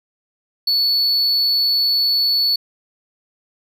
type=tone; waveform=triangle; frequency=4435 Hz; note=C#8; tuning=in tune; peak=-13 dBFS; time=0.67-2.56 s; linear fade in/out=5 ms; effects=none